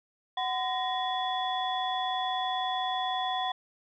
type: tone cluster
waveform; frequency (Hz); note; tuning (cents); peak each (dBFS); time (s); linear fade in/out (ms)
sine; 745 / 1019 / 1870 / 3419; F#5 / C6 / A#6 / G#7; +12 / -46 / +5 / +50; -30 / -34 / -39 / -34; 0.37-3.52; 5
effects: tanh soft clip ceiling -18 dBFS